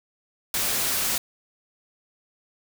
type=noise; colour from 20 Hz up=white; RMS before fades=-25 dBFS; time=0.54-1.18 s; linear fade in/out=2 ms; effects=none